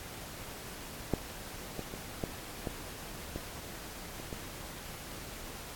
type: clicks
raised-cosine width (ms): 2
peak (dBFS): -14 / -23 / -27 / -18 / -20 / -23 / -30 / -26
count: 8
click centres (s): 1.137 / 1.793 / 1.939 / 2.238 / 2.672 / 3.36 / 4.2 / 4.328
effects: pink hiss -45 dBFS RMS until 5.75 s + AAC 64 kbps